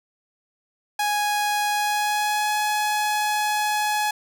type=tone with pitch glide; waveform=sawtooth; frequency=830.6 to 843.2 Hz; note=G#5 to G#5; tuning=0 to +26 cents; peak=-17 dBFS; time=0.99-4.11 s; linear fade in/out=5 ms; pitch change=+26 cents; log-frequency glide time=1.7-2.52 s; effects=none